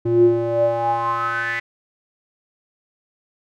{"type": "tone with band-pass filter sweep", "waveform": "square", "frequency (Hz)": 116.54, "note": "A#2", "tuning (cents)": 0, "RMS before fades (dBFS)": -19, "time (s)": [0.05, 1.6], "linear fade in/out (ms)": 10, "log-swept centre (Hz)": [280, 2000], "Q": 8, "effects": []}